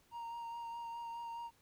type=tone with vibrato; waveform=triangle; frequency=932.3 Hz; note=A#5; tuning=in tune; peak=-40 dBFS; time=0.11-1.51 s; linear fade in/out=50 ms; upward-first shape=sine; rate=4.8 Hz; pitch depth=16 cents each way; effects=pink hiss -70 dBFS RMS until 1.61 s